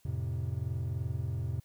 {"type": "chord", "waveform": "triangle", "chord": "F major", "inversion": "none", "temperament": "equal", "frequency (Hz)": [87.31, 110, 130.81], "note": ["F2", "A2", "C3"], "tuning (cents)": [0, 0, 0], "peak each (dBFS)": -34, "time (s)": [0.05, 1.6], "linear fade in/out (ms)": 5, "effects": ["white hiss -68 dBFS RMS until 1.64 s"]}